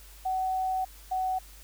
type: tone pair in turn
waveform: sine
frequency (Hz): 752 / 748.9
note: F#5 / F#5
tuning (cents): +28 / +21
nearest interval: unison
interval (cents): 7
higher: first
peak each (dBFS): -26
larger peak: neither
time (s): 0.25-0.85 / 1.11-1.39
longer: first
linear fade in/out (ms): 10
effects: added 50 Hz sine -49 dBFS peak until 1.63 s + white hiss -53 dBFS RMS until 1.63 s